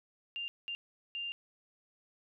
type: tone bursts at uneven times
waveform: sine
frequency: 2794 Hz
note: F7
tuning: in tune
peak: -36 dBFS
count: 3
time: 0.36-0.48 / 0.68-0.75 / 1.15-1.32 s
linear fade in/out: 0 ms
effects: none